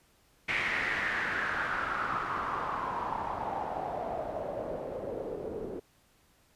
white noise with low-pass filter sweep, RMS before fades -34 dBFS, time 0.48-5.8 s, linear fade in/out 10 ms, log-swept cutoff 2200 to 410 Hz, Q 4.6, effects pink hiss -66 dBFS RMS until 6.55 s + resampled to 32000 Hz

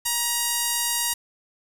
sawtooth tone with band-pass filter, 948 Hz, A#5, 29 cents sharp, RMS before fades -25 dBFS, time 0.05-1.14 s, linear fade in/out 10 ms, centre 9900 Hz, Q 1, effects 7-bit

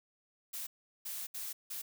blue noise bursts at uneven times, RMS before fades -41 dBFS, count 4, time 0.53-0.67 / 1.05-1.27 / 1.34-1.53 / 1.7-1.82 s, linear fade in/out 10 ms, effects none

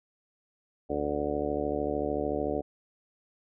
harmonic tone, 73.42 Hz, D2, in tune, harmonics 1 / 2 / 3 / 4 / 5 / 6 / 7 / 8 / 10, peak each -40 / -44 / -41 / -34 / -37 / -33 / -37 / -34 / -38 dBFS, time 0.89-2.62 s, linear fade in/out 20 ms, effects none

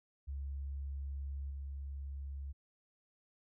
sine tone with level steps, 69.3 Hz, C#2, in tune, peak -38 / -40 dBFS, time 0.27-2.53 s, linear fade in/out 20 ms, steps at 1.5 s, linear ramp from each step 10 ms, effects none

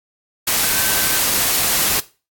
sine tone in noise, 1544 Hz, G6, 27 cents flat, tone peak -27 dBFS, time 0.63-1.19 s, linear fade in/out 5 ms, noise white, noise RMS -17 dBFS, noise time 0.47-2 s, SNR -13 dB, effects noise-tail reverb RT60 0.3 s tail -17 dB re dry + AAC 64 kbps

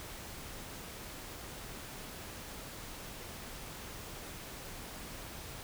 silence, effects pink hiss -46 dBFS RMS until 5.63 s

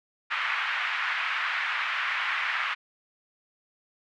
white band-pass noise, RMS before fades -29 dBFS, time 0.3-2.75 s, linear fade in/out 20 ms, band 1100 to 2400 Hz, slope 24 dB/octave, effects none

